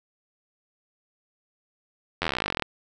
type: slowing click train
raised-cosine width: 0.3 ms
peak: -9 dBFS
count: 24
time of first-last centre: 2.22-2.623 s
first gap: 11 ms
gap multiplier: 1.04
effects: none